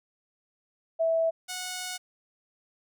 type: tone pair in turn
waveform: sine / 5% pulse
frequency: 655 / 733.1 Hz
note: E5 / F#5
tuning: -11 / -16 cents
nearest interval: major second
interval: 195 cents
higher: second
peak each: -22 dBFS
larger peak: neither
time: 0.99-1.31 / 1.48-1.98 s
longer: second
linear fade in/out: 20 ms
effects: none